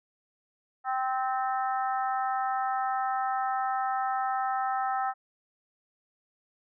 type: harmonic tone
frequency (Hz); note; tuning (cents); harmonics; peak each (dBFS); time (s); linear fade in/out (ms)
259.8; C4; -12; 3 / 4 / 5 / 6 / 7; -28 / -39 / -32 / -44 / -41; 0.84-5.14; 50
effects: none